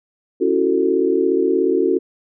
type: chord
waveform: sine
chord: F# minor seventh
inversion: second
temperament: just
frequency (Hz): 277.5 / 333 / 370 / 444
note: C#4 / E4 / F#4 / A4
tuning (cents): +2 / +18 / 0 / +16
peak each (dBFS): -22 / -21 / -17 / -20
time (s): 0.4-1.99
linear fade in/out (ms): 20
effects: none